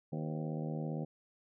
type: harmonic tone with a mistuned harmonic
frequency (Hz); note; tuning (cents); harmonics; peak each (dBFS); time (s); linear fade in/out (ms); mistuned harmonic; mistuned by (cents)
77.78; D#2; 0; 2 / 3 / 4 / 5 / 6 / 7 / 8 / 9 / 10; -37 / -42 / -46 / -48 / -48 / -48 / -54 / -53 / -53; 0.12-1.05; 10; 6; +82
effects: none